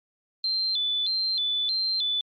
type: tone with vibrato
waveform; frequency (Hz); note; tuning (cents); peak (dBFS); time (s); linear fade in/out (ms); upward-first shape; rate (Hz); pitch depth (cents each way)
sine; 3802; A#7; +33; -23; 0.44-2.21; 2; square; 1.6; 150
effects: MP3 32 kbps